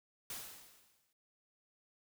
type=noise with exponential decay; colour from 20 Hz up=white; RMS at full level=-42 dBFS; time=0.3-1.13 s; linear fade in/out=2 ms; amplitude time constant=180 ms; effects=none